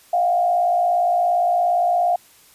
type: tone with frequency modulation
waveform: sine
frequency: 705 Hz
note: F5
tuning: 16 cents sharp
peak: -15 dBFS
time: 0.13-2.16 s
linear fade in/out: 5 ms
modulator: 57.3 Hz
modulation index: 0.67
effects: white hiss -51 dBFS RMS until 2.54 s + resampled to 32000 Hz